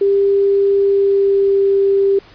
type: tone with pitch glide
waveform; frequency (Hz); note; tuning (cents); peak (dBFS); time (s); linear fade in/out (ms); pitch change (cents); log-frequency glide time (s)
sine; 397.2 to 394.2; G4 to G4; +23 to +10; -10; 0.01-2.19; 5; -13; 0.79-1.59
effects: pink hiss -44 dBFS RMS until 2.34 s + resampled to 11025 Hz